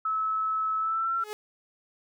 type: tone with pitch glide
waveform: sine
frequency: 1299 to 1351.8 Hz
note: E6 to E6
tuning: -26 to +43 cents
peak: -25 dBFS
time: 0.05-1.24 s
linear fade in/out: 5 ms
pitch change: +69 cents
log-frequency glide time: 0.78-1.13 s
type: tone with exponential growth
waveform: sawtooth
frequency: 422.8 Hz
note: G#4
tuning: 31 cents sharp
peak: -27 dBFS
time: 1.12-1.33 s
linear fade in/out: 0 ms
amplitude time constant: 45 ms
effects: none